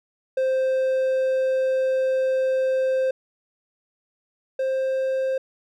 triangle tone pair in turn, 523.3 / 527.5 Hz, C5 / C5, 0 / +14 cents, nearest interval unison, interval 14 cents, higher second, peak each -17 / -19 dBFS, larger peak first, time 0.37-3.11 / 4.59-5.38 s, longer first, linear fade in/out 5 ms, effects none

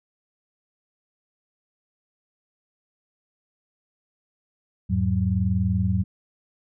sine tone cluster, 85.2 / 105.9 / 187.6 Hz, F2 / G#2 / F#3, -42 / +34 / +24 cents, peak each -24 dBFS, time 4.89-6.04 s, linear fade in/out 20 ms, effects none

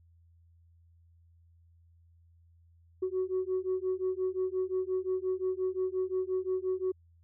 sine beating tone pair, 370 / 375.7 Hz, F#4 / F#4, 0 / +26 cents, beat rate 5.7 Hz, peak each -31 dBFS, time 3.02-6.92 s, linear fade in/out 10 ms, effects tanh soft clip ceiling -24 dBFS + added 84 Hz sine -59 dBFS peak until 7.23 s

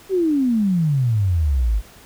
sine exponential sweep, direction down, 396.2 to 48.77 Hz, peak -15 dBFS, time 0.09-1.82 s, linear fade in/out 50 ms, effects pink hiss -46 dBFS RMS until 2.05 s

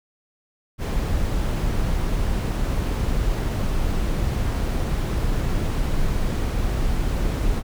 brown noise, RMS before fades -22 dBFS, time 0.78-7.63 s, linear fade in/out 50 ms, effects none

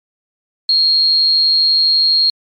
sine tone with amplitude modulation, 4252 Hz, C8, 27 cents sharp, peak -8 dBFS, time 0.69-2.3 s, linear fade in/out 2 ms, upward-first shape sine, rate 283 Hz, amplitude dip 25%, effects MP3 64 kbps

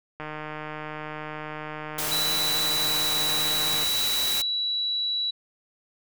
click train, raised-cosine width 0.5 ms, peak -20 dBFS, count 557, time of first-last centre 0.2-3.834 s, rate 153 Hz
white noise, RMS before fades -29 dBFS, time 1.98-4.42 s, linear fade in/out 5 ms
sine tone with pitch glide, 3951 to 3924 Hz, B7 to B7, 0 to -12 cents, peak -24 dBFS, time 2.11-5.31 s, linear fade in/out 10 ms, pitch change -12 cents, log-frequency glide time 2.51-3.32 s
effects none

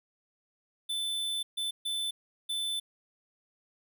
square tone bursts at uneven times, 3520 Hz, A7, in tune, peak -31 dBFS, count 4, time 0.89-1.43 / 1.57-1.71 / 1.85-2.11 / 2.49-2.8 s, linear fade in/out 10 ms, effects none

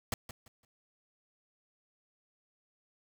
pink noise with echo, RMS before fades -33 dBFS, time 0.12-0.14 s, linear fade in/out 2 ms, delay 170 ms, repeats 3, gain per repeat -12 dB, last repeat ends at 0.65 s, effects none

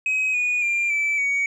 sine tone with pitch steps, 2536 / 2461 / 2388 / 2317 / 2249 Hz, D#7 / D#7 / D7 / D7 / C#7, +32 / -20 / +28 / -24 / +24 cents, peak -17 dBFS, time 0.06-1.46 s, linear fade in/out 2 ms, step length 280 ms, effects tanh soft clip ceiling -18 dBFS

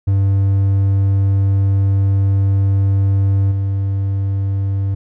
triangle tone with level steps, 98 Hz, G2, in tune, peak -9 / -13 dBFS, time 0.07-4.95 s, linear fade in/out 10 ms, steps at 3.51 s, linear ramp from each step 10 ms, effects none

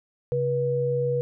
sine tone pair together, 135.99 / 484.6 Hz, C#3 / B4, -33 / -33 cents, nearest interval octave + minor seventh, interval 2200 cents, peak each -27 / -23 dBFS, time 0.32-1.21 s, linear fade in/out 0 ms, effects none

